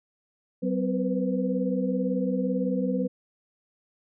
sine tone cluster, 190.2 / 255.6 / 487 / 505 Hz, F#3 / C4 / B4 / B4, +48 / -40 / -24 / +39 cents, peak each -27 / -28 / -34 / -31 dBFS, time 0.62-3.08 s, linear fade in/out 20 ms, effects none

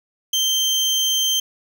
30% pulse tone, 3136 Hz, G7, in tune, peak -14 dBFS, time 0.33-1.4 s, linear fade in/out 5 ms, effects none

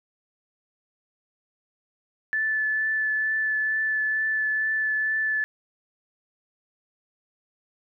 sine tone with vibrato, 1744 Hz, A6, 16 cents flat, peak -22 dBFS, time 2.33-5.44 s, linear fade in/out 0 ms, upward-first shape triangle, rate 2.2 Hz, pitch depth 13 cents each way, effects none

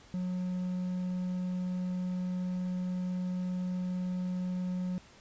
triangle tone, 181.8 Hz, F#3, 30 cents flat, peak -29 dBFS, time 0.14-4.98 s, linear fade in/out 0 ms, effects pink hiss -57 dBFS RMS until 5.2 s + resampled to 16000 Hz

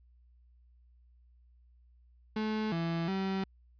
35% pulse tone with pitch steps, 216.3 / 166.8 / 192.1 Hz, A3 / E3 / G3, -29 / +21 / -35 cents, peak -29 dBFS, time 2.36-3.44 s, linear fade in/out 5 ms, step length 360 ms, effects added 60 Hz sine -59 dBFS peak until 3.79 s + resampled to 11025 Hz

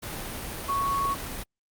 sine tone in noise, 1110 Hz, C#6, 2 cents sharp, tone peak -24 dBFS, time 0.68-1.15 s, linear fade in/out 20 ms, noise pink, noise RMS -35 dBFS, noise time 0.02-1.44 s, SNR +8 dB, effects Opus 48 kbps

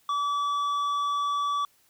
triangle tone with tanh clipping, 1150 Hz, D6, 37 cents flat, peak -26 dBFS, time 0.09-1.65 s, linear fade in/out 2 ms, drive 12 dB, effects white hiss -64 dBFS RMS until 1.89 s

